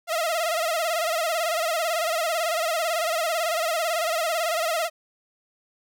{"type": "tone with vibrato", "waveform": "sawtooth", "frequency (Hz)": 659.3, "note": "E5", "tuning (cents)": 0, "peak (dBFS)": -19, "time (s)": [0.07, 4.9], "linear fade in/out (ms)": 50, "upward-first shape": "sine", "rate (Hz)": 18, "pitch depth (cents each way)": 100, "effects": []}